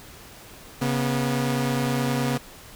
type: tone pair together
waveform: sawtooth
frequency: 136.17 / 242.8 Hz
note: C#3 / B3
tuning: -31 / -29 cents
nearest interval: minor seventh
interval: 1002 cents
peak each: -21 dBFS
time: 0.81-2.38 s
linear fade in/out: 10 ms
effects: pink hiss -45 dBFS RMS until 2.75 s